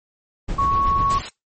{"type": "noise with tremolo", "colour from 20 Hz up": "brown", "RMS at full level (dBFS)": -24, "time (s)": [0.48, 1.22], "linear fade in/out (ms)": 10, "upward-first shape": "sine", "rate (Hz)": 8.1, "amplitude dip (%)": 50}
{"type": "tone", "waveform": "sine", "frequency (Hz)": 1108.7, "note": "C#6", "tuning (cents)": 0, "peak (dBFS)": -16, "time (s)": [0.58, 1.19], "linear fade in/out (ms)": 10}
{"type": "noise", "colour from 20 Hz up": "white", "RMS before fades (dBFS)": -30, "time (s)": [1.1, 1.29], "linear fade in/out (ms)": 5}
{"effects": ["noise-tail reverb RT60 0.2 s tail -24 dB re dry", "MP3 32 kbps"]}